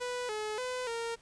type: tone with pitch steps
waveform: sawtooth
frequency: 493.8 / 427.4 / 504 / 462.5 Hz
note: B4 / G#4 / B4 / A#4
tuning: 0 / +50 / +35 / -14 cents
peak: -30 dBFS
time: 0-1.16 s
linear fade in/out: 20 ms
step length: 290 ms
effects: pink hiss -62 dBFS RMS until 1.21 s + resampled to 22050 Hz